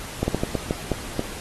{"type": "slowing click train", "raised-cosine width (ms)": 2, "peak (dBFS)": -8, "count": 8, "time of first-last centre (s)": [0.23, 1.194], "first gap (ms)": 50, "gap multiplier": 1.33, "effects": ["pink hiss -36 dBFS RMS until 1.4 s", "AAC 32 kbps"]}